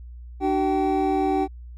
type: tone cluster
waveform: triangle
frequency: 298.7 / 379 / 771 Hz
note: D4 / F#4 / G5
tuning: +29 / +42 / -29 cents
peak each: -22 dBFS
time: 0.4-1.48 s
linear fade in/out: 50 ms
effects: added 60 Hz sine -37 dBFS peak until 1.77 s